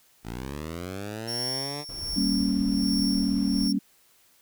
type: linear sweep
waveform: 10% pulse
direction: up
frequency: 53.2 to 149.4 Hz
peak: -25 dBFS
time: 0.23-1.85 s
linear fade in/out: 50 ms
type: tone with tremolo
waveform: 40% pulse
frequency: 5470 Hz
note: F8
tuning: 37 cents flat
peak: -27 dBFS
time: 1.27-3.73 s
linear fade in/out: 20 ms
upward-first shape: sine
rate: 1.3 Hz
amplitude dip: 70%
type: noise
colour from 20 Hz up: brown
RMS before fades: -39 dBFS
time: 1.89-3.68 s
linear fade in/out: 2 ms
type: chord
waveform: sine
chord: G diminished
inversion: none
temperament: equal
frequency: 196 / 233.1 / 277.2 Hz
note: G3 / Bb3 / Db4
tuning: 0 / 0 / 0 cents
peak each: -26 / -28 / -26 dBFS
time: 2.16-3.79 s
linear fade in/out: 10 ms
effects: white hiss -61 dBFS RMS until 4.41 s